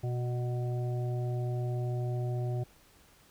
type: harmonic tone with a mistuned harmonic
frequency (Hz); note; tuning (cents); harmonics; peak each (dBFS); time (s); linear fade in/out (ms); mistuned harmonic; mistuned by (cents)
122.6; B2; -12; 1 / 3 / 5 / 6; -30 / -40 / -44 / -46; 0.03-2.64; 10; 6; +19
effects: pink hiss -61 dBFS RMS until 3.3 s